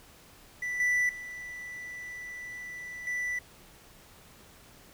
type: tone with level steps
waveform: triangle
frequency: 1975.5 Hz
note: B6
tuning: in tune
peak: -29 / -22 / -37 / -28 dBFS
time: 0.62-3.39 s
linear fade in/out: 5 ms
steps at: 0.8 / 1.09 / 3.07 s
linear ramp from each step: 2 ms
effects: pink hiss -55 dBFS RMS until 4.93 s